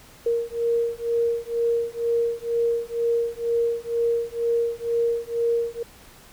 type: beating tone pair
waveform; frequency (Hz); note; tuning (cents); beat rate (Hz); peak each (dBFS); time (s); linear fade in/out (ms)
sine; 466.2 / 468.3; A#4 / A#4; 0 / +8; 2.1; -24; 0.26-5.83; 5
effects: pink hiss -49 dBFS RMS until 6.32 s